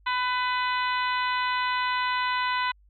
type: harmonic tone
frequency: 500 Hz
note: B4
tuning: 21 cents sharp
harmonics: 2 / 3 / 4 / 5 / 6 / 7 / 8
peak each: -26 / -31 / -32 / -36 / -38 / -40 / -38 dBFS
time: 0.06-2.72 s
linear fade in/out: 10 ms
effects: added 50 Hz sine -55 dBFS peak until 2.89 s